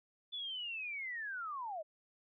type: linear sweep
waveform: sine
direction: down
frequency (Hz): 3492 to 590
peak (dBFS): -39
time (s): 0.32-1.83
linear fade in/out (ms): 20
effects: none